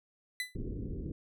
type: tone with exponential decay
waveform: 30% pulse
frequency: 2000 Hz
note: B6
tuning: 21 cents sharp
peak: -27 dBFS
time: 0.4-0.56 s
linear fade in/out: 1 ms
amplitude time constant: 33 ms
type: low-pass noise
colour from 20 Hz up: pink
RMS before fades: -38 dBFS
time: 0.55-1.12 s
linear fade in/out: 5 ms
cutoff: 430 Hz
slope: 48 dB/octave
effects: none